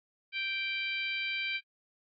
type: harmonic tone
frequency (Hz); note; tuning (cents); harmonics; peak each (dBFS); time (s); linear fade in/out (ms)
783; G5; -2; 2 / 3 / 4 / 5 / 6; -42 / -33 / -39 / -43 / -47; 0.32-1.61; 50
effects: AAC 32 kbps

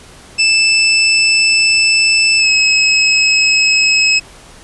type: tone with pitch glide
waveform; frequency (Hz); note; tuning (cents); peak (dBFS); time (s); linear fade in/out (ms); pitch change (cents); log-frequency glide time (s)
25% pulse; 2637 to 2569; E7 to E7; 0 to -45; -5; 0.38-4.2; 20; -45; 2.38-2.49
effects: pink hiss -39 dBFS RMS until 4.63 s + resampled to 24000 Hz

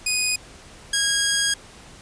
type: tone pair in turn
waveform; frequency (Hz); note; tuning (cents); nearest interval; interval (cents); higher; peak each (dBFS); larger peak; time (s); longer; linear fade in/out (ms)
10% pulse; 2489 / 1638.5; D#7 / G#6; 0 / -24; perfect fifth; 724; first; -10; neither; 0.06-0.36 / 0.93-1.54; second; 5
effects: pink hiss -45 dBFS RMS until 2.01 s + resampled to 22050 Hz

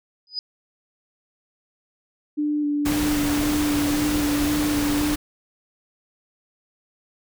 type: tone with exponential growth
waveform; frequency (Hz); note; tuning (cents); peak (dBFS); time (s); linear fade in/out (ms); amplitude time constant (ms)
sine; 4978; D#8; 0; -21; 0.27-0.39; 1; 26
type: tone with vibrato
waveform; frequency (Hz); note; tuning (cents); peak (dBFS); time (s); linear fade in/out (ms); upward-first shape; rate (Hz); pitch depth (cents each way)
sine; 294.8; D4; +7; -20; 2.37-5.16; 20; square; 1.9; 15
type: noise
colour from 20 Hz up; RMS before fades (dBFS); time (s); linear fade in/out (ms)
pink; -27; 2.85-5.16; 10
effects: none

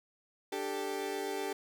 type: chord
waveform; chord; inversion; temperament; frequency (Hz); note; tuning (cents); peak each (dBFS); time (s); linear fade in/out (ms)
30% pulse; D suspended fourth; none; equal; 293.7 / 392 / 440; D4 / G4 / A4; 0 / 0 / 0; -40 / -34 / -37; 0.52-1.53; 5
effects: none

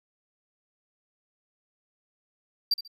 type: tone with echo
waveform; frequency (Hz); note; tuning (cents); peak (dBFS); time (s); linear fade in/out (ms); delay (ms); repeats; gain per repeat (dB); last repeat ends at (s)
triangle; 4699; D8; 0; -19; 2.71-2.74; 5; 69; 2; -12; 2.878
effects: none

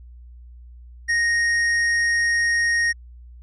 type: tone with hard clipping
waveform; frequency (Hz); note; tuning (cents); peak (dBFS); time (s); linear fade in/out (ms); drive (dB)
sine; 1864.7; A#6; 0; -19; 1.08-2.93; 20; 8
effects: added 60 Hz sine -40 dBFS peak until 3.42 s + resampled to 24000 Hz

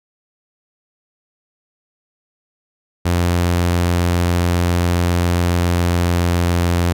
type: tone with pitch glide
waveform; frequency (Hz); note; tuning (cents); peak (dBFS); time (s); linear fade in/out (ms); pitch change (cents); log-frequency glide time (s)
sawtooth; 87.31 to 86.76; F2 to F2; 0 to -11; -10; 3.05-6.93; 10; -11; 5.53-6.64
effects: none

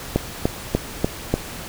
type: click train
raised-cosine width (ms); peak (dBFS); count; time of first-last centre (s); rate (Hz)
2; -3; 5; 0.16-1.34; 3.39
effects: pink hiss -34 dBFS RMS until 1.68 s

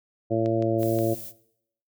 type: harmonic tone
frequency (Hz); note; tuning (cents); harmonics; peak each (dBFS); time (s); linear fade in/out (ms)
112.8; A2; +44; 1 / 2 / 3 / 4 / 5 / 6; -29 / -31 / -25 / -31 / -27 / -31; 0.3-1.15; 20
type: clicks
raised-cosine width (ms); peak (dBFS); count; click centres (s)
0.2; -25; 4; 0.46 / 0.624 / 0.831 / 0.988
type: noise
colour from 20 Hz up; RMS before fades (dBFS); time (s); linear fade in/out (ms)
violet; -39; 0.78-1.33; 50
effects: noise-tail reverb RT60 0.7 s tail -18 dB re dry

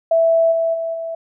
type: tone with level steps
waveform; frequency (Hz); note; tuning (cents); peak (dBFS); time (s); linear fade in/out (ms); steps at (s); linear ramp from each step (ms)
sine; 659.3; E5; 0; -11 / -15 / -20 / -23; 0.11-1.15; 5; 0.51 / 0.73 / 0.93; 20
effects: none

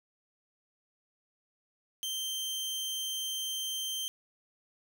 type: tone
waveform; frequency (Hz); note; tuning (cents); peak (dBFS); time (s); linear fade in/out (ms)
sawtooth; 3136; G7; 0; -30; 2.03-4.08; 0
effects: none

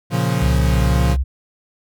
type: chord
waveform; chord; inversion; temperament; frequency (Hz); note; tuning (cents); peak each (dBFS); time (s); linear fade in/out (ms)
40% pulse; Bb minor; none; equal; 116.54 / 138.59 / 174.61; Bb2 / Db3 / F3; 0 / 0 / 0; -20; 0.1-1.17; 50
type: tone with vibrato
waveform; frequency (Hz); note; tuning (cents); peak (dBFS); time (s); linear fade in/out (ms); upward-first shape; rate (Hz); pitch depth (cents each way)
sine; 65.8; C2; +10; -15; 0.41-1.24; 20; sine; 1.9; 43
effects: none

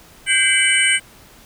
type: tone cluster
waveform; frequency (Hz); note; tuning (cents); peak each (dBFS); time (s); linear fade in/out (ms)
sine; 1582 / 2055 / 2302 / 2982 / 8530; G6 / C7 / D7 / F#7 / C9; +15 / -32 / -35 / +13 / +32; -19; 0.26-1; 50
effects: tanh soft clip ceiling -1 dBFS + pink hiss -46 dBFS RMS until 1.45 s

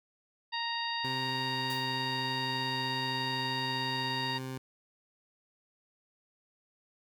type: harmonic tone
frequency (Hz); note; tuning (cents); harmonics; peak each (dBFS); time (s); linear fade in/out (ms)
932.3; A#5; 0; 1 / 2 / 3 / 4 / 5; -36 / -38 / -40 / -39 / -40; 0.52-4.39; 20
type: tone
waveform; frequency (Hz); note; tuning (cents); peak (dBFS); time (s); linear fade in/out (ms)
20% pulse; 130.81; C3; 0; -32; 1.04-4.58; 5
type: noise with exponential decay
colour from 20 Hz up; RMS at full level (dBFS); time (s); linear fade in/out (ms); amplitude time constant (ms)
white; -42; 1.7-1.99; 1; 62
effects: none

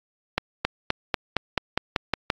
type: accelerating click train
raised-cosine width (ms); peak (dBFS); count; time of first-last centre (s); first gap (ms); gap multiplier
0.3; -5; 10; 0.38-2.302; 270; 0.94
effects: AAC 64 kbps

